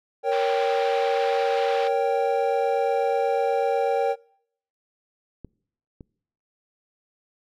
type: chord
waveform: triangle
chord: G diminished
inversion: first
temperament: equal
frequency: 466.2 / 554.4 / 784 Hz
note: Bb4 / Db5 / G5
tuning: 0 / 0 / 0 cents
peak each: -22 / -23 / -23 dBFS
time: 0.23-4.16 s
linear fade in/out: 50 ms
type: band-pass noise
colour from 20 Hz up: pink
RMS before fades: -36 dBFS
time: 0.31-1.89 s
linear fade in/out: 20 ms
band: 1000 to 4000 Hz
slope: 24 dB/octave
type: clicks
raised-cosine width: 3 ms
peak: -25 / -28 dBFS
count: 2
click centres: 5.447 / 6.008 s
effects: noise-tail reverb RT60 0.7 s tail -25 dB re dry